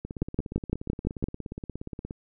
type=two click trains; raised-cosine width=3 ms; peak=-12 / -22 dBFS; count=7 / 36; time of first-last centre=0.22-1.24 / 0.05-2.109 s; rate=5.88 / 17 Hz; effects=none